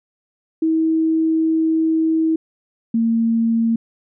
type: tone pair in turn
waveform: sine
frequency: 321.2 / 228.4 Hz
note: E4 / A#3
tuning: -45 / -35 cents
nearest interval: tritone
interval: 590 cents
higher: first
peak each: -14 dBFS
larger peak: neither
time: 0.62-2.36 / 2.94-3.76 s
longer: first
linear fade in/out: 5 ms
effects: none